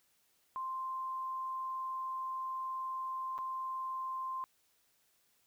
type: tone with dropouts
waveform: sine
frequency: 1046.5 Hz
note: C6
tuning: in tune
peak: -36 dBFS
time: 0.56-4.44 s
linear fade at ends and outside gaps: 0 ms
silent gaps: 3.38-3.387 s
effects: white hiss -73 dBFS RMS until 5.46 s